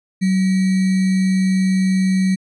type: tone with sample-and-hold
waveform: sine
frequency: 188.6 Hz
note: F#3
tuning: 33 cents sharp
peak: -13 dBFS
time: 0.21-2.36 s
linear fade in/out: 20 ms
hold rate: 2100 Hz
effects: resampled to 24000 Hz